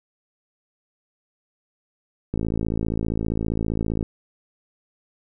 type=click train; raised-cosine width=3 ms; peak=-12 dBFS; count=94; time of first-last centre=2.34-4.028 s; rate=55.1 Hz; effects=none